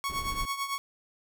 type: tone with tremolo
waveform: sawtooth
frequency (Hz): 1108.7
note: C#6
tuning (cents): 0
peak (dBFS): -24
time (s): 0.04-0.78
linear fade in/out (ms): 0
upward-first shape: triangle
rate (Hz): 9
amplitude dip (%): 75
type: noise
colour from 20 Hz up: brown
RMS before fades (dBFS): -37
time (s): 0.09-0.46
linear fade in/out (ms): 10
effects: none